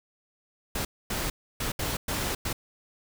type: noise bursts at uneven times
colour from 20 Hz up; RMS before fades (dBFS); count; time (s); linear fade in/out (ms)
pink; -30; 6; 0.75-0.85 / 1.1-1.3 / 1.6-1.72 / 1.79-1.97 / 2.08-2.35 / 2.45-2.53; 5
effects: none